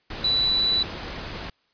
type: tone in noise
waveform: sine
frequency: 3961 Hz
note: B7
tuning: 4 cents sharp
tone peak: -19 dBFS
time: 0.24-0.83 s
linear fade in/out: 5 ms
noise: pink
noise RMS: -34 dBFS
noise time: 0.1-1.5 s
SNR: +12 dB
effects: white hiss -67 dBFS RMS until 1.73 s + resampled to 11025 Hz

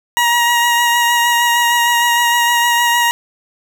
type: tone with vibrato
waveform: 20% pulse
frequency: 950 Hz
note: A#5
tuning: 33 cents sharp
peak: -6 dBFS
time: 0.17-3.11 s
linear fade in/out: 0 ms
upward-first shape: sine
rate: 6.5 Hz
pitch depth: 17 cents each way
effects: none

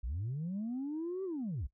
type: linear two-way sweep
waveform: sine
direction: up then down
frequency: 49.38 to 390 to 49.62 Hz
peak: -33 dBFS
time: 0.03-1.67 s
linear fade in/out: 10 ms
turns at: 1.24 s
effects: noise-tail reverb RT60 0.1 s tail -17 dB re dry + tanh soft clip ceiling -32 dBFS

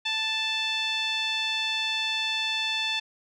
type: tone with low-pass filter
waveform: 5% pulse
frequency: 880 Hz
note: A5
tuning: in tune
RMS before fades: -28 dBFS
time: 0.05-3 s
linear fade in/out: 10 ms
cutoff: 3300 Hz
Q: 3.6
effects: none

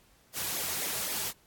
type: noise with flanger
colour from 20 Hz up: white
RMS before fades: -33 dBFS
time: 0.33-1.33 s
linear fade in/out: 50 ms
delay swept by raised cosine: 0.67 to 3.97 ms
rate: 3.9 Hz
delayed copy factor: -0.65
effects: pink hiss -63 dBFS RMS until 1.46 s + AAC 64 kbps

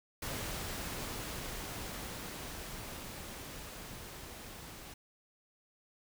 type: noise with level ramp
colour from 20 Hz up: pink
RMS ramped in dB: -39 to -49 dBFS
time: 0.22-4.94 s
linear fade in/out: 5 ms
effects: none

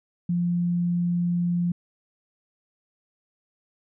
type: tone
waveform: sine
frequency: 174.3 Hz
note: F3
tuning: 3 cents flat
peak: -21 dBFS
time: 0.29-1.72 s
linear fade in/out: 5 ms
effects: none

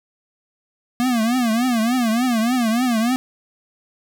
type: tone with vibrato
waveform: square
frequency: 237.1 Hz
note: A#3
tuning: 30 cents sharp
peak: -17 dBFS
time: 1-3.16 s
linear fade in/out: 0 ms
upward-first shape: triangle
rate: 3.4 Hz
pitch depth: 170 cents each way
effects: none

